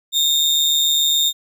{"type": "tone with amplitude modulation", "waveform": "35% pulse", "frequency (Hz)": 3661, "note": "A#7", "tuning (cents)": -32, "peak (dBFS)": -10, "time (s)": [0.12, 1.33], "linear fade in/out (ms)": 50, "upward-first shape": "sine", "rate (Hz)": 147, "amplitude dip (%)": 50, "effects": []}